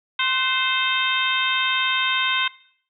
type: harmonic tone with a mistuned harmonic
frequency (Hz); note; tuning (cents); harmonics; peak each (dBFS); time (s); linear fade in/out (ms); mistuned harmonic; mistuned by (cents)
523.3; C5; 0; 2 / 3 / 4 / 5 / 6 / 7; -26 / -26 / -26 / -26 / -26 / -26; 0.19-2.48; 5; 3; -50
effects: noise-tail reverb RT60 0.6 s tail -20 dB re dry